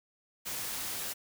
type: noise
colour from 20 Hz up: white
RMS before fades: -37 dBFS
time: 0.45-1.14 s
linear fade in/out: 20 ms
effects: none